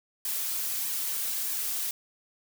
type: noise with flanger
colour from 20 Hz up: blue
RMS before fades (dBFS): -31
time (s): 0.25-1.91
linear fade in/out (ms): 2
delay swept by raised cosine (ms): 1.4 to 6.2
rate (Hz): 1.6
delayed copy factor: -0.7
effects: none